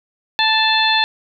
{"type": "harmonic tone with a mistuned harmonic", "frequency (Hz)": 880, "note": "A5", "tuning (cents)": 0, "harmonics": [1, 2, 3, 4, 5], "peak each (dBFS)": [-18, -19, -21, -18, -21], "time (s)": [0.39, 1.04], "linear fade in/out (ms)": 0, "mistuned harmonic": 5, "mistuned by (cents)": -81, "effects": []}